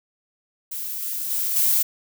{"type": "noise with level steps", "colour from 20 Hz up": "violet", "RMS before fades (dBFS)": [-30, -28, -24, -19], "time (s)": [0.71, 1.83], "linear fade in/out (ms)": 10, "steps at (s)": [1.02, 1.3, 1.56], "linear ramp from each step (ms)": 5, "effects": []}